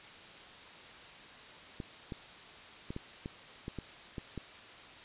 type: clicks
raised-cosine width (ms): 3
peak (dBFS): -26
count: 9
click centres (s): 1.802 / 2.122 / 2.905 / 2.964 / 3.259 / 3.681 / 3.787 / 4.182 / 4.377
effects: white hiss -51 dBFS RMS until 5.04 s + resampled to 8000 Hz